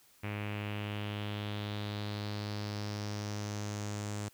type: tone with low-pass filter sweep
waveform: sawtooth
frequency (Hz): 103.83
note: G#2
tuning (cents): 0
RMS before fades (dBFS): -38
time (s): 0.23-4.29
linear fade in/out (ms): 10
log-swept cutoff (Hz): 2400 to 7700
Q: 3.6
effects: white hiss -64 dBFS RMS until 4.33 s